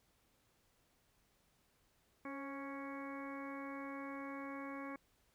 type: harmonic tone with a mistuned harmonic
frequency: 277.2 Hz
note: C#4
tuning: in tune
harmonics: 1 / 2 / 3 / 4 / 5 / 6 / 7 / 8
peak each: -46 / -51 / -56 / -50 / -59 / -56 / -60 / -54 dBFS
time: 2.25-4.96 s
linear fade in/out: 2 ms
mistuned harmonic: 2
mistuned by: -34 cents
effects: pink hiss -75 dBFS RMS until 5.34 s